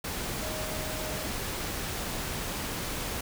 sine tone in noise, 622.3 Hz, D#5, in tune, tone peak -39 dBFS, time 0.42-1.26 s, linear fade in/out 5 ms, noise pink, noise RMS -34 dBFS, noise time 0.04-3.21 s, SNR -8 dB, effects none

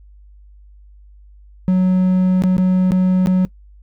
triangle tone with dropouts, 184.7 Hz, F#3, 3 cents flat, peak -9 dBFS, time 1.68-3.45 s, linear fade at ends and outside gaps 0 ms, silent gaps 2.421-2.437 / 2.568-2.581 / 2.909-2.919 / 3.26-3.271 s, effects noise-tail reverb RT60 0.1 s tail -21 dB re dry + added 50 Hz sine -41 dBFS peak until 3.82 s

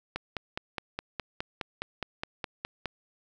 click train, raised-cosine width 0.3 ms, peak -16 dBFS, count 14, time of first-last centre 0.16-2.857 s, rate 4.82 Hz, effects none

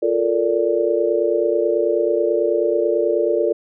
sine chord, Bb major seventh, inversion second, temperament just, 349.6 / 437 / 466.2 / 582.7 Hz, F4 / A4 / Bb4 / D5, +2 / -12 / 0 / -14 cents, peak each -21 dBFS, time 0.02-3.53 s, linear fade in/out 10 ms, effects none

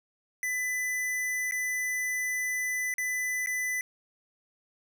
square tone with dropouts, 2000 Hz, B6, 21 cents sharp, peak -29 dBFS, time 0.43-3.81 s, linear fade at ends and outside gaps 1 ms, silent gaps 1.511-1.521 / 2.94-2.982 / 3.461-3.471 s, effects none

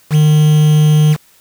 triangle tone with quantisation, 152.3 Hz, D#3, 37 cents flat, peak -4 dBFS, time 0.1-1.17 s, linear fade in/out 50 ms, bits 4, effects white hiss -49 dBFS RMS until 1.4 s

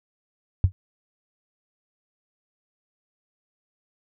sine tone with exponential decay, 92.9 Hz, F#2, 7 cents sharp, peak -9 dBFS, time 0.64-0.72 s, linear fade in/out 0 ms, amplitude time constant 17 ms, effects none

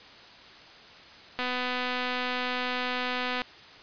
click train, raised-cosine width 0.3 ms, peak -15 dBFS, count 508, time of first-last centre 1.39-3.418 s, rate 250 Hz, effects white hiss -49 dBFS RMS until 3.82 s + resampled to 11025 Hz

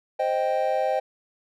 triangle chord, C minor, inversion none, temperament equal, 523.3 / 622.3 / 784 Hz, C5 / Eb5 / G5, 0 / 0 / 0 cents, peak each -24 dBFS, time 0.19-1 s, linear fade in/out 10 ms, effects none

